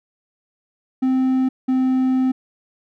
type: tone pair in turn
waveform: triangle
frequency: 260.1 / 259.1 Hz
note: C4 / C4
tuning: -10 / -17 cents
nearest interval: unison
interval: 7 cents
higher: first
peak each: -13 dBFS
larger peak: neither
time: 1.02-1.49 / 1.68-2.32 s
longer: second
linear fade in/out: 10 ms
effects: none